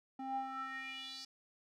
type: tone with band-pass filter sweep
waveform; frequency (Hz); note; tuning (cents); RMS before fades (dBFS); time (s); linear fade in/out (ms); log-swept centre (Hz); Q
square; 265.1; C4; +23; -43; 0.19-1.25; 5; 560 to 5100; 5.2
effects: none